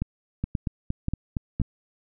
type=two click trains; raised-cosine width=5 ms; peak=-14 / -13 dBFS; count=6 / 4; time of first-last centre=0.44-1.6 / 0.02-1.616 s; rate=4.31 / 1.88 Hz; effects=none